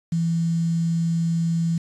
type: tone with quantisation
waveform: sine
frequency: 166.6 Hz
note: E3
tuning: 19 cents sharp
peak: -19 dBFS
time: 0.12-1.78 s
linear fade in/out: 5 ms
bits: 7
effects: resampled to 24000 Hz